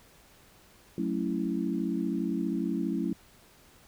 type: chord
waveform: sine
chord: F# minor seventh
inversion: none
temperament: equal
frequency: 185 / 220 / 277.2 / 329.6 Hz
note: F#3 / A3 / C#4 / E4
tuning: 0 / 0 / 0 / 0 cents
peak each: -33 dBFS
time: 0.98-3.13 s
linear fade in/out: 2 ms
effects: pink hiss -58 dBFS RMS until 3.87 s